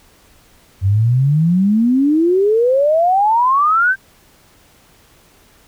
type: exponential sweep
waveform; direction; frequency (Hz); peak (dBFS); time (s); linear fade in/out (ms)
sine; up; 92.5 to 1586; -10; 0.81-3.96; 50
effects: pink hiss -50 dBFS RMS until 5.67 s